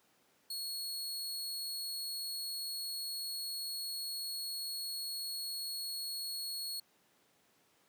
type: tone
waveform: sawtooth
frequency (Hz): 4337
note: C#8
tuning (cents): -39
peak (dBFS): -35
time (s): 0.5-6.8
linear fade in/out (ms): 5
effects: pink hiss -70 dBFS RMS until 7.88 s + high-pass 200 Hz 12 dB/octave